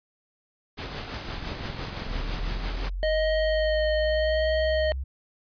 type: noise with tremolo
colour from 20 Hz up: pink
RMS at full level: -33 dBFS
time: 0.77-2.9 s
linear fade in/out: 20 ms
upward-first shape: triangle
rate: 5.9 Hz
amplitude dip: 45%
type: click train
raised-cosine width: 5 ms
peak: -26 dBFS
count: 29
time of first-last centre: 1.29-2.569 s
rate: 21.9 Hz
type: linear sweep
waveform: sine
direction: up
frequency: 35.4 to 67.1 Hz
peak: -28 dBFS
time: 2.07-5.04 s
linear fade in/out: 10 ms
type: tone with vibrato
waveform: square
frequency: 622.3 Hz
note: D#5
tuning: in tune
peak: -23 dBFS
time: 3.03-4.92 s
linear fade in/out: 0 ms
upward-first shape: sine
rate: 0.83 Hz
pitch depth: 15 cents each way
effects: resampled to 11025 Hz